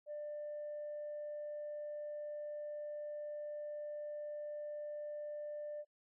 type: tone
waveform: sine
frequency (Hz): 594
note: D5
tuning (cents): +20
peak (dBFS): -40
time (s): 0.06-5.85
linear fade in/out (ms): 50
effects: noise-tail reverb RT60 0.1 s tail -24 dB re dry + tanh soft clip ceiling -38 dBFS